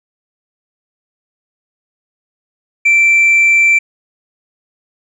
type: tone with tanh clipping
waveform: sine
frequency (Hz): 2342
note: D7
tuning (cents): -5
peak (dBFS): -7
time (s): 2.85-3.79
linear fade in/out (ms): 10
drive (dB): 1
effects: none